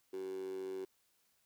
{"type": "tone with high-pass filter", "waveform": "15% pulse", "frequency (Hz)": 94.8, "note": "F#2", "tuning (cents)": 43, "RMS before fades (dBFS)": -42, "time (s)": [0.13, 0.85], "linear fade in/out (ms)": 5, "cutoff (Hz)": 370, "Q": 9.8, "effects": ["white hiss -75 dBFS RMS until 1.45 s"]}